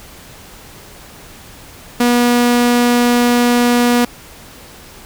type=tone; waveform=sawtooth; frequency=241.8 Hz; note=B3; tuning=36 cents flat; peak=-6 dBFS; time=2-4.05 s; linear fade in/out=5 ms; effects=pink hiss -38 dBFS RMS until 5.05 s